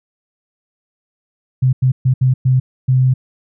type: tone bursts at uneven times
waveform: sine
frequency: 129.1 Hz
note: C3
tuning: 23 cents flat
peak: -9 dBFS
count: 6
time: 1.62-1.73 / 1.82-1.92 / 2.05-2.14 / 2.21-2.34 / 2.45-2.6 / 2.88-3.14 s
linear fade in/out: 10 ms
effects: none